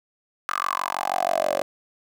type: tone with high-pass filter sweep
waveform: 10% pulse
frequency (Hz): 46.25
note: F#1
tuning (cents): 0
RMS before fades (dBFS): -25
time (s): 0.49-1.62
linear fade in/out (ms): 0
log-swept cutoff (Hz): 1300 to 530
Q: 7.3
effects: none